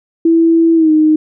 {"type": "tone with pitch glide", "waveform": "sine", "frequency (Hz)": [330, 309.7], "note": ["E4", "D#4"], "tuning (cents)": [2, -8], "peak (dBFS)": -6, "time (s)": [0.25, 1.16], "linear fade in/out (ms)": 5, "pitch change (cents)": -110, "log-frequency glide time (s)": [0.75, 0.91], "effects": []}